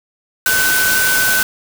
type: tone in noise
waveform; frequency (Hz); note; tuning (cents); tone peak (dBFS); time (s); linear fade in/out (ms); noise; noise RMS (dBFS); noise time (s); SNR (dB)
sine; 1513; F#6; +38; -14; 0.46-1.43; 2; white; -17; 0.46-1.43; 0
effects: none